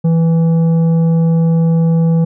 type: tone with tanh clipping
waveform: sine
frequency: 164.81 Hz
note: E3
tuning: in tune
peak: -10 dBFS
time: 0.04-2.25 s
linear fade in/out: 10 ms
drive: 8 dB
effects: none